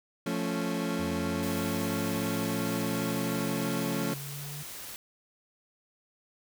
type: chord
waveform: 30% pulse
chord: F augmented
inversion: none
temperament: equal with one note detuned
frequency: 173.61 / 220 / 277.2 Hz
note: F3 / A3 / C#4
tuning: -10 / 0 / 0 cents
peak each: -31 dBFS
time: 0.26-4.14 s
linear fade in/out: 5 ms
type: linear sweep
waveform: triangle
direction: up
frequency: 84.1 to 146.83 Hz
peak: -37 dBFS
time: 0.99-4.63 s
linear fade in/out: 5 ms
type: noise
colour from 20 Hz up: white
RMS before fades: -42 dBFS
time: 1.43-4.96 s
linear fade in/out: 0 ms
effects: none